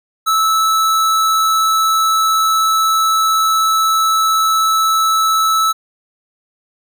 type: tone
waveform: square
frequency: 1309 Hz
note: E6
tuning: 13 cents flat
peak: -12 dBFS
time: 0.26-5.73 s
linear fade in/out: 20 ms
effects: none